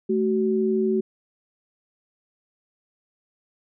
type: tone pair together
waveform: sine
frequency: 217.8 / 376.8 Hz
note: A3 / F#4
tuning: -17 / +32 cents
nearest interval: major sixth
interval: 949 cents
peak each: -23 / -21 dBFS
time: 0.09-1.01 s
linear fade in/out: 10 ms
effects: none